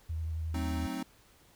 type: tone with vibrato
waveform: sine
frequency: 80.4 Hz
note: E2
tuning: 43 cents flat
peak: -32 dBFS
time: 0.09-0.87 s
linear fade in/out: 10 ms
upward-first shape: square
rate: 11 Hz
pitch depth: 18 cents each way
type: chord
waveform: square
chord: F# diminished seventh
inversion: none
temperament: equal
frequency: 185 / 220 / 261.6 / 311.1 Hz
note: F#3 / A3 / C4 / Eb4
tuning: 0 / 0 / 0 / 0 cents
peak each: -43 / -44 / -38 / -41 dBFS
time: 0.54-1.03 s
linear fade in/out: 5 ms
effects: pink hiss -62 dBFS RMS until 1.55 s